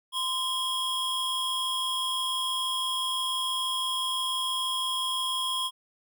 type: tone pair together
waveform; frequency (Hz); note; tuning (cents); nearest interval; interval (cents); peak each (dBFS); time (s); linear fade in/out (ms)
square; 1036 / 3289; C6 / G#7; -17 / -18; octave + minor sixth; 1999; -33 / -29; 0.12-5.71; 50
effects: none